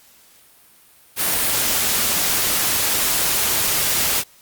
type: noise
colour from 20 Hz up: white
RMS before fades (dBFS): -19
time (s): 1.16-4.24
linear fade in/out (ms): 50
effects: white hiss -51 dBFS RMS until 4.41 s + Opus 48 kbps

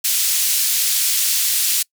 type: band-pass noise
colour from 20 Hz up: white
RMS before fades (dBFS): -18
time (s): 0.04-1.83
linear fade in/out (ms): 10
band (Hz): 3200 to 16000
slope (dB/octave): 12
effects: noise-tail reverb RT60 0.1 s tail -25 dB re dry

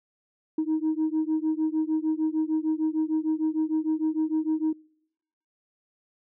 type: beating tone pair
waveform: sine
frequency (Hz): 311.1 / 317.7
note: D#4 / D#4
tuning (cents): 0 / +36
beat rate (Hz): 6.6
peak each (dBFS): -25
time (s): 0.58-4.73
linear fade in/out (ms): 5
effects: noise-tail reverb RT60 0.8 s tail -26 dB re dry + tanh soft clip ceiling -19 dBFS

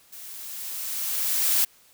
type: noise with level ramp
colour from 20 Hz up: blue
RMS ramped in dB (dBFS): -42 to -20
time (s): 0.12-1.65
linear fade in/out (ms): 10
effects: white hiss -57 dBFS RMS until 1.93 s

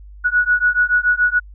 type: beating tone pair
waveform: sine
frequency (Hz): 1462 / 1469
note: F#6 / F#6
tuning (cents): -21 / -13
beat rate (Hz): 7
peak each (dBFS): -16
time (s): 0.24-1.4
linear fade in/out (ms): 20
effects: added 50 Hz sine -36 dBFS peak until 1.54 s

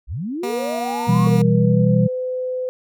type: linear sweep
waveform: sine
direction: up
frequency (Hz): 42.73 to 1141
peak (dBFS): -23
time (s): 0.07-1.3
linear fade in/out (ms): 50
type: tone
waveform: 15% pulse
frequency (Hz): 239.3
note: A#3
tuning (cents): +46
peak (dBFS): -18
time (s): 0.43-1.42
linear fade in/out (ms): 5
type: chord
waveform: sine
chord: E minor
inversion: second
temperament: equal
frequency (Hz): 123.47 / 164.81 / 196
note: B2 / E3 / G3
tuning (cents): 0 / 0 / 0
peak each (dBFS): -17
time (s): 1.07-2.08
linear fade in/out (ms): 20
type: tone with pitch glide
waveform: sine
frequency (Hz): 466.2 to 508.4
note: A#4 to C5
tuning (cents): 0 to -50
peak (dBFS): -21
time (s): 1.27-2.69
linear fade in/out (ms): 0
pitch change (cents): +150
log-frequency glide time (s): 1.4-1.97
effects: none

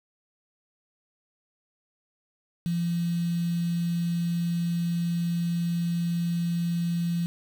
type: tone with quantisation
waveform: sine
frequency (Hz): 170.9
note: F3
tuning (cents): -37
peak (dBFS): -24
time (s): 2.66-7.26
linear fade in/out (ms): 0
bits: 7
effects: none

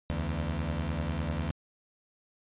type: beating tone pair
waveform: 20% pulse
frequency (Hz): 73.42 / 83.42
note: D2 / E2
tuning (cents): 0 / +21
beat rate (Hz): 10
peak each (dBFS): -28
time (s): 0.1-1.51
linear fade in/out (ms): 0
effects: resampled to 8000 Hz

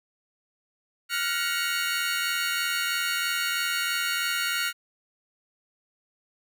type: chord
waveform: 25% pulse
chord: Gb major seventh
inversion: third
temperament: equal with one note detuned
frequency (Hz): 1396.9 / 1480 / 1894 / 2217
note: F6 / Gb6 / Bb6 / Db7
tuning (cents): 0 / 0 / +27 / 0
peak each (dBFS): -25 / -29 / -29 / -29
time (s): 1.09-4.73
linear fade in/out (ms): 50
effects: none

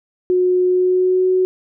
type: tone with pitch glide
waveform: sine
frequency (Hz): 363.9 to 370.7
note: F#4 to F#4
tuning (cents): -29 to +3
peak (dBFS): -12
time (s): 0.3-1.45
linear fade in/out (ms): 0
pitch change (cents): +32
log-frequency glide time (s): 0.66-1.27
effects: none

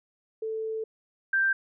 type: tone pair in turn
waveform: sine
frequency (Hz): 441.4 / 1573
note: A4 / G6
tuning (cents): +5 / +6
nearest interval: octave + minor seventh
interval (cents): 2201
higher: second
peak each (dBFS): -29 / -21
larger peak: second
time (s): 0.42-0.84 / 1.33-1.53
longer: first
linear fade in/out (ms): 5
effects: none

